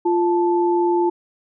sine tone pair together, 348.2 / 876.1 Hz, F4 / A5, -5 / -8 cents, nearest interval octave + major third, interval 1597 cents, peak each -16 / -21 dBFS, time 0.05-1.1 s, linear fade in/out 10 ms, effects none

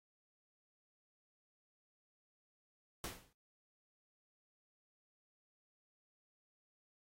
pink noise with exponential decay, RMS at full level -40 dBFS, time 3.04-3.33 s, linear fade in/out 1 ms, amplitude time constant 63 ms, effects AAC 48 kbps

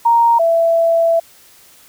sine tone pair in turn, 932.3 / 665.7 Hz, A#5 / E5, 0 / +17 cents, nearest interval tritone, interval 583 cents, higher first, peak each -8 / -10 dBFS, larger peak first, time 0.05-0.39 / 0.39-1.2 s, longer second, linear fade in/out 10 ms, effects white hiss -46 dBFS RMS until 1.88 s

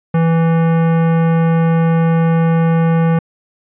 sine tone with hard clipping, 164.81 Hz, E3, in tune, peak -12 dBFS, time 0.14-3.19 s, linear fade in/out 5 ms, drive 17 dB, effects resampled to 8000 Hz

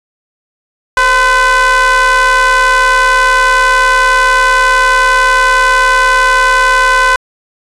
square ring-modulated tone, 246.9 Hz, B3, in tune, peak -4 dBFS, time 0.97-7.16 s, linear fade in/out 2 ms, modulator 1270 Hz, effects resampled to 24000 Hz

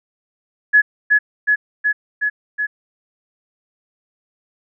sine tone with echo, 1695 Hz, G#6, 35 cents sharp, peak -7 dBFS, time 0.73-0.82 s, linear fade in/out 20 ms, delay 370 ms, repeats 5, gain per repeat -2 dB, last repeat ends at 2.67 s, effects none

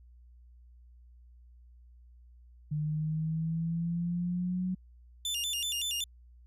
sine exponential sweep, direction up, 150 to 185.2 Hz, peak -29 dBFS, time 2.71-4.75 s, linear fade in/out 10 ms
sawtooth tone with vibrato, 3157 Hz, G7, 12 cents sharp, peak -28 dBFS, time 5.25-6.04 s, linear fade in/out 2 ms, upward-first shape square, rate 5.3 Hz, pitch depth 190 cents each way
effects added 60 Hz sine -53 dBFS peak until 6.46 s + resampled to 32000 Hz

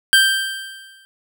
25% pulse tone with exponential decay, 1572 Hz, G6, 4 cents sharp, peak -4 dBFS, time 0.13-1.05 s, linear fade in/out 0 ms, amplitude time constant 200 ms, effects none

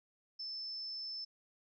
sine tone, 5274 Hz, E8, in tune, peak -40 dBFS, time 0.39-1.25 s, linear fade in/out 10 ms, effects none

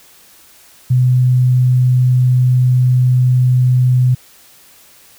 sine tone, 126.2 Hz, B2, 38 cents sharp, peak -8 dBFS, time 0.9-4.15 s, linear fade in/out 10 ms, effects white hiss -45 dBFS RMS until 5.18 s

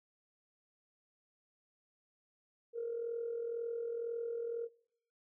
sine tone with amplitude modulation, 466.2 Hz, A#4, in tune, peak -33 dBFS, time 2.73-4.69 s, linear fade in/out 50 ms, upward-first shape sine, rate 42 Hz, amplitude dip 55%, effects noise-tail reverb RT60 0.8 s tail -26 dB re dry + tanh soft clip ceiling -29 dBFS

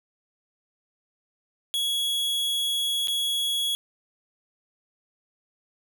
45% pulse tone with dropouts, 3345 Hz, G#7, 12 cents sharp, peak -24 dBFS, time 1.74-3.75 s, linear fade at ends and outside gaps 0 ms, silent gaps 3.073-3.082 s, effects none

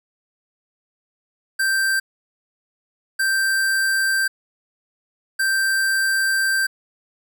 square tone bursts at uneven times, 1568 Hz, G6, in tune, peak -18 dBFS, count 3, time 1.59-2 / 3.19-4.28 / 5.39-6.67 s, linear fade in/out 10 ms, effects 9-bit

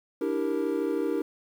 triangle chord, E half-diminished seventh, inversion third, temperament equal with one note detuned, 293.7 / 326.6 / 392 / 466.2 Hz, D4 / E4 / G4 / Bb4, 0 / -16 / 0 / 0 cents, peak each -29 dBFS, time 0.21-1.22 s, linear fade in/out 5 ms, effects 9-bit

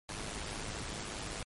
pink noise with amplitude modulation, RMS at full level -38 dBFS, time 0.09-1.43 s, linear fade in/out 2 ms, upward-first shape sine, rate 105 Hz, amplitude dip 55%, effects MP3 48 kbps

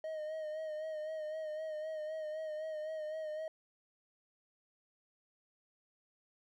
triangle tone with vibrato, 622.3 Hz, D#5, in tune, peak -36 dBFS, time 0.04-3.48 s, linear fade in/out 2 ms, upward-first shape sine, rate 3.9 Hz, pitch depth 39 cents each way, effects none

